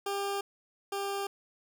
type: tone pair in turn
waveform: 20% pulse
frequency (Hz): 398.9 / 397.5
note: G4 / G4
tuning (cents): +30 / +24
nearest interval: unison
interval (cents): 6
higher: first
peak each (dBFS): -26 / -27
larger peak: first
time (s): 0.06-0.41 / 0.92-1.27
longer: neither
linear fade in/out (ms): 5
effects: none